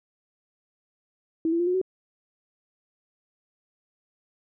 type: tone with pitch steps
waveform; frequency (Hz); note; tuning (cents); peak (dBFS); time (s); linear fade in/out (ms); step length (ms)
sine; 324.8 / 336.6 / 348.9 / 361.6 / 374.8; E4 / E4 / F4 / F#4 / F#4; -26 / +36 / -2 / -40 / +22; -21; 1.45-1.815; 2; 73
effects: none